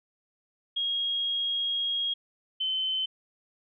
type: tone pair in turn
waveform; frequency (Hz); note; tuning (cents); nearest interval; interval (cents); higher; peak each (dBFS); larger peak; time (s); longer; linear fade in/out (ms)
sine; 3275 / 3064; G#7 / G7; -25 / -40; minor second; 115; first; -26; neither; 0.76-2.14 / 2.6-3.06; first; 10
effects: none